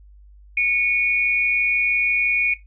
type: tone pair together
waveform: sine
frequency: 2217 / 2443 Hz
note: C#7 / D#7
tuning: 0 / -32 cents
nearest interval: major second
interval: 168 cents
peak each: -21 / -17 dBFS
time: 0.57-2.54 s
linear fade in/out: 5 ms
effects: noise-tail reverb RT60 0.2 s tail -18 dB re dry + added 50 Hz sine -44 dBFS peak until 2.66 s